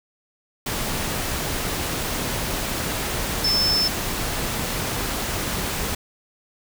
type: tone in noise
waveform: sine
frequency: 5274 Hz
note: E8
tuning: in tune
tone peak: -18 dBFS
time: 3.44-3.88 s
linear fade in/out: 5 ms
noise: pink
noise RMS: -26 dBFS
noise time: 0.66-5.95 s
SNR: +5 dB
effects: none